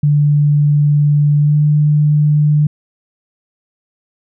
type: tone with pitch glide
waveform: sine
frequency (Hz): 146.83 to 149.31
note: D3 to D3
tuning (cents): 0 to +29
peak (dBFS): -8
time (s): 0.03-2.67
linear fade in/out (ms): 5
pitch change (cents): +29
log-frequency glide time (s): 1.39-1.57
effects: none